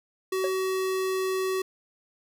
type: tone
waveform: square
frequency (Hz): 377.5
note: F#4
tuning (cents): +35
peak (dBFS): -26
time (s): 0.32-1.62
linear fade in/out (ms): 5
type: tone with exponential decay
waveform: triangle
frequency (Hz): 551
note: C#5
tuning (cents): -11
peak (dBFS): -21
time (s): 0.44-0.54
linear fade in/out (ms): 2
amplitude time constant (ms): 21
effects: none